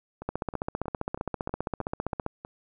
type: two click trains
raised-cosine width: 1 ms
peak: -24 / -15 dBFS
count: 8 / 31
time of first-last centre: 0.22-2.449 / 0.29-2.264 s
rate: 3.14 / 15.2 Hz
effects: none